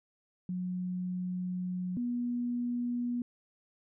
sine tone pair in turn, 181.5 / 242.3 Hz, F#3 / B3, -33 / -33 cents, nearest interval perfect fourth, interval 500 cents, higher second, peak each -32 / -30 dBFS, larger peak second, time 0.49-1.97 / 1.97-3.22 s, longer first, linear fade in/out 2 ms, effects none

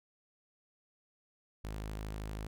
sawtooth tone, 52.7 Hz, G#1, 26 cents sharp, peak -35 dBFS, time 1.64-2.47 s, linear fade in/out 5 ms, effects none

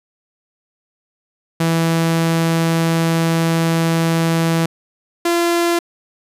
sawtooth tone pair in turn, 164.81 / 342.4 Hz, E3 / F4, 0 / -34 cents, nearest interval octave + minor second, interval 1266 cents, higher second, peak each -10 dBFS, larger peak neither, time 1.6-4.66 / 5.25-5.79 s, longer first, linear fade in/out 5 ms, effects resampled to 32000 Hz

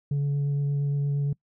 sine tone with vibrato, 142.4 Hz, C#3, 47 cents sharp, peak -20 dBFS, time 0.11-1.33 s, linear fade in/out 5 ms, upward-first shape triangle, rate 8.6 Hz, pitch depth 11 cents each way, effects noise-tail reverb RT60 0.1 s tail -25 dB re dry + tanh soft clip ceiling -22 dBFS

